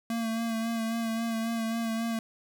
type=tone with vibrato; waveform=square; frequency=227.4 Hz; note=A#3; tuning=43 cents flat; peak=-29 dBFS; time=0.1-2.19 s; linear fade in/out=2 ms; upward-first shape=sine; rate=3.7 Hz; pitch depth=27 cents each way; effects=10-bit